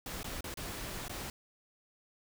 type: noise with dropouts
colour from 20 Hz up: pink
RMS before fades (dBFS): -41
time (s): 0.06-1.3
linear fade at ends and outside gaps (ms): 2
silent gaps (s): 0.231-0.243 / 0.408-0.441 / 0.541-0.572 / 1.082-1.095
effects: none